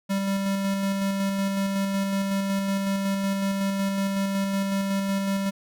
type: tone with tremolo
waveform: square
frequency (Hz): 196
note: G3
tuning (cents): 0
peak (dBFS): -23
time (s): 0.09-5.51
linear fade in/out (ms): 20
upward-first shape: square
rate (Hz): 5.4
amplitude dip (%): 25
effects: none